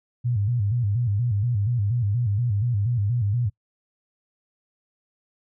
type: tone with vibrato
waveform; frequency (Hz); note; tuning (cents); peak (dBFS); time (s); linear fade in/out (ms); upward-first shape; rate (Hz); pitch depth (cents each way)
sine; 110.9; A2; +14; -20; 0.24-3.5; 20; square; 4.2; 160
effects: noise-tail reverb RT60 0.1 s tail -23 dB re dry